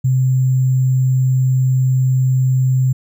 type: tone with sample-and-hold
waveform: sine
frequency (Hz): 130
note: C3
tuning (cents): -11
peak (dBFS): -11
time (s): 0.04-2.93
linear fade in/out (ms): 10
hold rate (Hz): 7350
effects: none